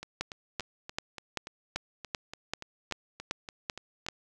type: two click trains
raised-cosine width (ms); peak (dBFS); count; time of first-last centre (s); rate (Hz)
0.2; -14 / -23; 11 / 15; 0.21-4.086 / 0.03-4.065; 2.58 / 3.47
effects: none